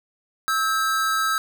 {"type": "tone pair together", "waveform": "square", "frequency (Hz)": [1301, 1585], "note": ["E6", "G6"], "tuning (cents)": [-23, 19], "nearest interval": "minor third", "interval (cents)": 342, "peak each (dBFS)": [-22, -26], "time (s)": [0.48, 1.38], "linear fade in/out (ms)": 0, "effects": []}